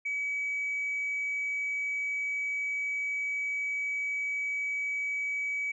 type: tone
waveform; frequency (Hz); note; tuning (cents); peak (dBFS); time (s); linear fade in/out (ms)
sine; 2278; C#7; +47; -28; 0.05-5.72; 10
effects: tanh soft clip ceiling -26 dBFS